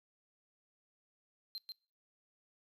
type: tone with echo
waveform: triangle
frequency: 4147 Hz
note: C8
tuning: 16 cents flat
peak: -39 dBFS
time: 1.55-1.58 s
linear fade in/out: 0 ms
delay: 140 ms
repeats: 1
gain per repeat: -2 dB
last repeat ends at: 1.72 s
effects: noise-tail reverb RT60 0.4 s tail -24 dB re dry